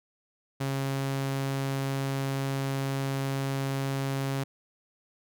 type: tone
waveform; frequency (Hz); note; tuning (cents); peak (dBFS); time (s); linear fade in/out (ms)
sawtooth; 136.3; C#3; -29; -24; 0.6-4.44; 10
effects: none